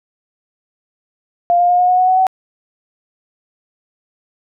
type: tone with pitch steps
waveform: sine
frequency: 698 / 705.7 / 713.5 / 721.4 / 729.3 / 737.4 / 745.5 / 753.7 Hz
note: F5 / F5 / F5 / F#5 / F#5 / F#5 / F#5 / F#5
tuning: -1 / +18 / +37 / -44 / -25 / -6 / +13 / +32 cents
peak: -9 dBFS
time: 1.5-2.268 s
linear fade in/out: 0 ms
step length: 96 ms
effects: none